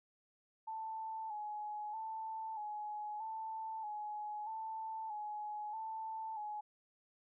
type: tone with vibrato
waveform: sine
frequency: 863 Hz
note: A5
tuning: 34 cents flat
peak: -40 dBFS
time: 0.67-6.61 s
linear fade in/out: 10 ms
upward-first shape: square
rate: 0.79 Hz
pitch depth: 43 cents each way
effects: none